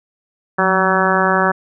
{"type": "harmonic tone with a mistuned harmonic", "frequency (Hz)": 189.2, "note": "F#3", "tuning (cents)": 39, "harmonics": [1, 2, 3, 4, 5, 6, 7, 8, 9], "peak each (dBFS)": [-21, -21, -21, -21, -21, -21, -21, -21, -21], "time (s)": [0.58, 1.52], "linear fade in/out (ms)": 10, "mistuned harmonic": 1, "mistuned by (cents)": -66, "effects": []}